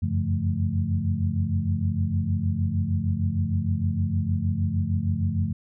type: tone cluster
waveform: sine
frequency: 89.2 / 95.7 / 140.4 / 171.5 / 217.8 Hz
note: F2 / G2 / C#3 / F3 / A3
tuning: +37 / -41 / +22 / -31 / -17 cents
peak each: -28 / -25 / -32 / -31 / -30 dBFS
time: 0.02-5.53 s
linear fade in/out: 10 ms
effects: none